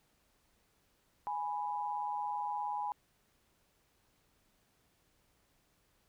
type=tone pair together; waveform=sine; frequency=830.6 / 987.8 Hz; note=G#5 / B5; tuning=0 / 0 cents; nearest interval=minor third; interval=300 cents; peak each=-36 / -38 dBFS; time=1.27-2.92 s; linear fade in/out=0 ms; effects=pink hiss -73 dBFS RMS until 6.08 s